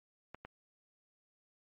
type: clicks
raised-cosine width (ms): 0.5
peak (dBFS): -30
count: 2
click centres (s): 0.346 / 0.45
effects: MP3 32 kbps